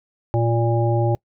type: harmonic tone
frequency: 116.54 Hz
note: A#2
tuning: in tune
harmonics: 1 / 3 / 5 / 7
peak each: -18 / -23 / -25 / -26 dBFS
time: 0.34-1.15 s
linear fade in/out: 0 ms
effects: noise-tail reverb RT60 0.1 s tail -26 dB re dry